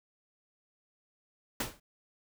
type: noise with exponential decay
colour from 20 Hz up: pink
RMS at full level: -28 dBFS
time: 1.6-1.8 s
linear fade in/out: 5 ms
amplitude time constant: 43 ms
effects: none